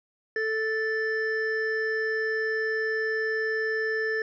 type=tone pair together; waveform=triangle; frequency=440 / 1760 Hz; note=A4 / A6; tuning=0 / 0 cents; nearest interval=2 octaves; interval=2400 cents; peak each=-26 dBFS; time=0.36-4.22 s; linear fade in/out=2 ms; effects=resampled to 16000 Hz